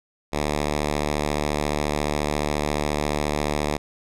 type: tone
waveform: 5% pulse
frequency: 74.3 Hz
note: D2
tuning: 21 cents sharp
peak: -11 dBFS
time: 0.32-3.78 s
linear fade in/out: 20 ms
effects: low-pass 10000 Hz 12 dB/octave